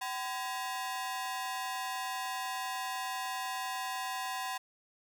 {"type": "ring-modulated tone", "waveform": "sawtooth", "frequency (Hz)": 890, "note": "A5", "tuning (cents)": 20, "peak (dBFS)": -28, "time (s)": [0.01, 4.58], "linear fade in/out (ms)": 10, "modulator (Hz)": 127, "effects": []}